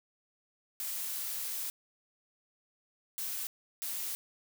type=noise bursts at uneven times; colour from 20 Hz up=blue; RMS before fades=-37 dBFS; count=3; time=0.8-1.7 / 3.18-3.47 / 3.82-4.15 s; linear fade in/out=0 ms; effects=none